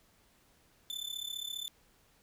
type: tone with amplitude modulation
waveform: 40% pulse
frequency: 3520 Hz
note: A7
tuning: in tune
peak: -33 dBFS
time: 0.9-1.68 s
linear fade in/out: 0 ms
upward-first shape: sine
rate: 34.9 Hz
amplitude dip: 85%
effects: pink hiss -67 dBFS RMS until 2.22 s